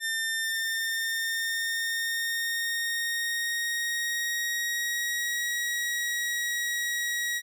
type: tone with pitch glide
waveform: sawtooth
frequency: 1800 to 1907 Hz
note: A6 to A#6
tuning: +39 to +39 cents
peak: -24 dBFS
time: 0-7.42 s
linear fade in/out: 50 ms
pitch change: +100 cents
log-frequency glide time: 0.41-5.47 s
effects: none